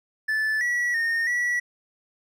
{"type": "tone with pitch steps", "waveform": "triangle", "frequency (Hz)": [1747, 1937, 1838, 1942], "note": ["A6", "B6", "A#6", "B6"], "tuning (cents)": [-13, -34, -25, -30], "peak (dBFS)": -20, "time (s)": [0.28, 1.6], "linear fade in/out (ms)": 10, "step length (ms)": 330, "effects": []}